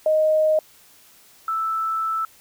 sine tone pair in turn, 622.3 / 1318.6 Hz, D#5 / E6, 0 / 0 cents, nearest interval octave + minor second, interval 1300 cents, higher second, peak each -15 / -21 dBFS, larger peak first, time 0.06-0.59 / 1.48-2.25 s, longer second, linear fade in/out 2 ms, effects white hiss -52 dBFS RMS until 2.4 s

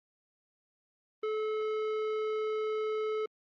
sine tone with tanh clipping, 432.3 Hz, A4, 31 cents flat, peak -32 dBFS, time 1.23-3.26 s, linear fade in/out 5 ms, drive 13 dB, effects Opus 24 kbps

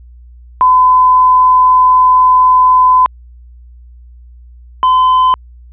sine / triangle tone pair in turn, 1013 / 1020.6 Hz, B5 / C6, +44 / -43 cents, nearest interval unison, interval 13 cents, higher second, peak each -4 dBFS, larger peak neither, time 0.61-3.06 / 4.83-5.34 s, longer first, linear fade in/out 0 ms, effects added 60 Hz sine -34 dBFS peak until 5.72 s + resampled to 8000 Hz

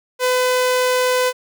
sawtooth tone, 504 Hz, B4, 35 cents sharp, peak -11 dBFS, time 0.19-1.33 s, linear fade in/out 50 ms, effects none

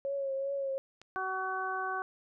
sine tone with vibrato, 548 Hz, C#5, 20 cents flat, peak -31 dBFS, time 0.05-0.78 s, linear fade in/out 0 ms, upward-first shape triangle, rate 2.6 Hz, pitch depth 39 cents each way
click, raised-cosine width 0.2 ms, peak -33 dBFS, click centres 1.016 s
harmonic tone, 377.2 Hz, F#4, 33 cents sharp, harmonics 1 / 2 / 3 / 4, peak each -41 / -37 / -36 / -37 dBFS, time 1.16-2.02 s, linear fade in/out 0 ms
effects none

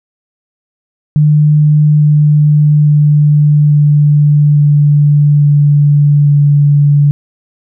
sine tone with pitch steps, 150.3 / 149.35 / 148.4 / 147.46 / 146.53 / 145.6 / 144.68 Hz, D3 / D3 / D3 / D3 / D3 / D3 / D3, +40 / +29 / +18 / +7 / -4 / -15 / -26 cents, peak -4 dBFS, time 1.16-7.11 s, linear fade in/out 0 ms, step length 850 ms, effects none

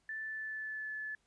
sine tone with pitch glide, 1760 to 1729.8 Hz, A6 to A6, 0 to -30 cents, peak -38 dBFS, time 0.09-1.15 s, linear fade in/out 2 ms, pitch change -30 cents, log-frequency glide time 0.2-0.93 s, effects pink hiss -75 dBFS RMS until 1.26 s + resampled to 22050 Hz

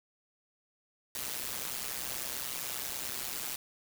white noise with amplitude modulation, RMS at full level -34 dBFS, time 1.15-3.56 s, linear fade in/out 2 ms, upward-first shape sine, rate 130 Hz, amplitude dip 85%, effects none

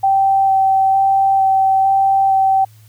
sine tone with vibrato, 775 Hz, G5, 20 cents flat, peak -10 dBFS, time 0.03-2.65 s, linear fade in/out 10 ms, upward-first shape square, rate 1.1 Hz, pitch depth 8 cents each way, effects added 108 Hz sine -42 dBFS peak until 2.88 s + white hiss -53 dBFS RMS until 2.88 s

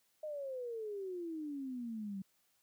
sine exponential sweep, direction down, 624 to 189.4 Hz, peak -39 dBFS, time 0.23-2.22 s, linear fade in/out 5 ms, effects white hiss -75 dBFS RMS until 2.62 s + high-pass 60 Hz 12 dB/octave

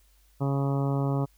harmonic tone, 138.59 Hz, C#3, in tune, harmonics 1 / 2 / 3 / 4 / 5 / 6 / 7 / 8 / 9, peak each -25 / -31 / -35 / -37 / -39 / -41 / -42 / -43 / -44 dBFS, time 0.4-1.26 s, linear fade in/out 20 ms, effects added 50 Hz sine -59 dBFS peak until 1.37 s + white hiss -66 dBFS RMS until 1.37 s

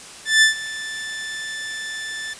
sawtooth tone with ADSR envelope, 1760 Hz, A6, in tune, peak -6 dBFS, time 0.25-2.34 s, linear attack 170 ms, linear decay 120 ms, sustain -18 dB, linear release 11 ms, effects white hiss -39 dBFS RMS until 2.39 s + resampled to 22050 Hz

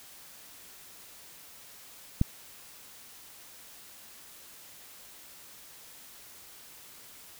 click, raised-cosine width 5 ms, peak -10 dBFS, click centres 2.214 s, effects white hiss -51 dBFS RMS until 7.39 s

